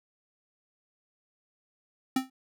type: tone with exponential decay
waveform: square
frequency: 261.6 Hz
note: C4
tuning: in tune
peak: -21 dBFS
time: 2.16-2.3 s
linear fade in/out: 5 ms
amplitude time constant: 29 ms
effects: none